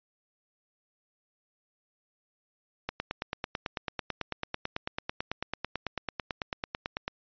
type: click train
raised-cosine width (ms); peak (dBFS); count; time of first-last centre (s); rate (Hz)
0.3; -15; 39; 2.89-7.08; 9.07
effects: resampled to 11025 Hz